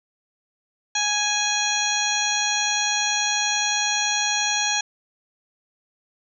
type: harmonic tone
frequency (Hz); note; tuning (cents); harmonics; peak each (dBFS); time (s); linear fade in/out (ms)
830.6; G#5; 0; 1 / 2 / 3 / 4 / 5 / 7 / 8; -28 / -28 / -28 / -28 / -28 / -28 / -28; 0.95-4.81; 5
effects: none